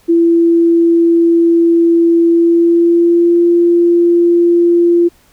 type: tone with pitch glide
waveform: sine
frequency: 336.4 to 344.1 Hz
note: E4 to F4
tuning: +35 to -26 cents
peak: -6 dBFS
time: 0.08-5.09 s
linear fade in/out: 20 ms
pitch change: +39 cents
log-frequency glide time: 2.27-3.44 s
effects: pink hiss -50 dBFS RMS until 5.32 s